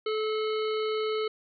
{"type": "harmonic tone", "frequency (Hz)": 433.1, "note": "A4", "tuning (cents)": -27, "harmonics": [1, 3, 5, 7, 9, 10], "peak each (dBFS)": [-27, -36, -41, -41, -46, -44], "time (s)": [0.06, 1.28], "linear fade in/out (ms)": 5, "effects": []}